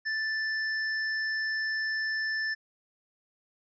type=tone; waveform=square; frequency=1760 Hz; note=A6; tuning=in tune; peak=-29 dBFS; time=0.05-2.55 s; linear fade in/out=20 ms; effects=resampled to 16000 Hz